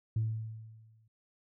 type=tone with exponential decay; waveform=sine; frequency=110.7 Hz; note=A2; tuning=11 cents sharp; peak=-25 dBFS; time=0.16-1.08 s; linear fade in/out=5 ms; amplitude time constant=200 ms; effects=tanh soft clip ceiling -24 dBFS